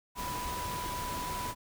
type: tone in noise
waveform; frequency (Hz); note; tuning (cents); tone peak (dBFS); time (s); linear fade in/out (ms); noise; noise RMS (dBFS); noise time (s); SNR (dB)
sine; 987.8; B5; 0; -36; 0.15-1.55; 50; pink; -39; 0.15-1.55; 0
effects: none